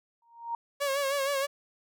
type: tone with exponential growth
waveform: sine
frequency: 932.3 Hz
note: A#5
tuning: in tune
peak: -27 dBFS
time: 0.22-0.55 s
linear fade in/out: 2 ms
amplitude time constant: 71 ms
type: tone with vibrato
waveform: sawtooth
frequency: 555 Hz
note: C#5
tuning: 2 cents sharp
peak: -23 dBFS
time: 0.8-1.47 s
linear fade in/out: 20 ms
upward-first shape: sine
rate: 6.4 Hz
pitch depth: 57 cents each way
effects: none